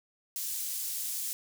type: high-pass noise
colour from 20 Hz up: pink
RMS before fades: -35 dBFS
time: 0.36-1.33 s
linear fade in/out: 0 ms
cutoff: 7700 Hz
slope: 12 dB/octave
effects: none